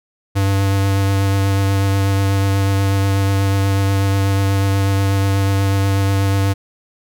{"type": "tone with vibrato", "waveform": "square", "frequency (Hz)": 98, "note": "G2", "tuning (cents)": 0, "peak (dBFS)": -14, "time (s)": [0.35, 6.54], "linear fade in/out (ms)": 20, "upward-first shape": "triangle", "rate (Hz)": 8.2, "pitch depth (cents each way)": 16, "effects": []}